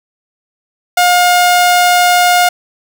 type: tone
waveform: sawtooth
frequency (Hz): 713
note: F5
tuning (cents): +36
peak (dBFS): -3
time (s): 0.97-2.49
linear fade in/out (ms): 5
effects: none